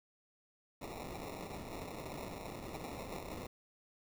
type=noise with sample-and-hold; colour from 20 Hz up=blue; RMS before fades=-45 dBFS; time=0.81-3.47 s; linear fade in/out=10 ms; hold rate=1575 Hz; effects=none